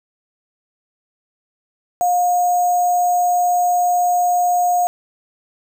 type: tone with sample-and-hold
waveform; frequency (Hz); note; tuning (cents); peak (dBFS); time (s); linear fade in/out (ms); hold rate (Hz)
sine; 712; F5; +33; -13; 2.01-4.87; 0; 7350
effects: none